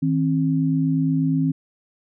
sine tone pair together, 158.9 / 267.2 Hz, D#3 / C4, +37 / +36 cents, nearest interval major sixth, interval 899 cents, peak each -20 dBFS, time 0.02-1.52 s, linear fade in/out 10 ms, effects none

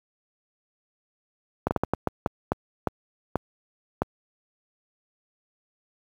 slowing click train, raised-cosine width 1 ms, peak -8 dBFS, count 11, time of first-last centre 1.67-4.02 s, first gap 39 ms, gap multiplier 1.37, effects high-pass 60 Hz 12 dB/octave + 8-bit

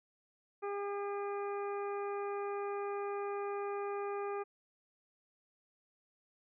harmonic tone, 403.9 Hz, G#4, 48 cents flat, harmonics 1 / 2 / 3 / 4 / 5 / 6, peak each -37 / -43 / -44 / -54 / -57 / -54 dBFS, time 0.62-4.44 s, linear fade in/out 20 ms, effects none

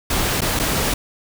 pink noise with dropouts, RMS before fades -20 dBFS, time 0.1-0.94 s, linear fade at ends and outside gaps 5 ms, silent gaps 0.408-0.417 / 0.592-0.596 s, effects none

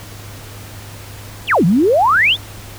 sine exponential two-way sweep, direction down then up, 3729 to 155.56 to 3729 Hz, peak -9 dBFS, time 1.47-2.37 s, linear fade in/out 50 ms, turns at 1.65 s, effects added 102 Hz sine -34 dBFS peak until 2.78 s + pink hiss -36 dBFS RMS until 2.78 s

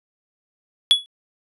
triangle tone with exponential decay, 3386 Hz, G#7, 33 cents sharp, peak -5 dBFS, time 0.91-1.06 s, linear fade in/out 0 ms, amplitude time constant 31 ms, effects resampled to 32000 Hz

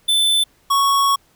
square tone pair in turn, 3523 / 1109.7 Hz, A7 / C#6, +1 / +2 cents, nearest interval octave + minor sixth, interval 1999 cents, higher first, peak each -14 dBFS, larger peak neither, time 0.08-0.44 / 0.7-1.16 s, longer second, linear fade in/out 10 ms, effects pink hiss -57 dBFS RMS until 1.35 s

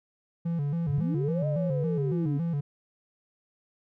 triangle tone with vibrato, 155.3 Hz, D#3, 3 cents flat, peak -24 dBFS, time 0.45-2.61 s, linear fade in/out 10 ms, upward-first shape square, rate 3.6 Hz, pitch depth 140 cents each way
sine linear two-way sweep, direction up then down, 76.8 to 622.3 to 269 Hz, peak -30 dBFS, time 0.88-2.38 s, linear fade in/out 10 ms, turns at 1.47 s
sine tone with exponential decay, 110 Hz, A2, in tune, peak -25 dBFS, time 0.98-1.08 s, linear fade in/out 0 ms, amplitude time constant 21 ms
effects none

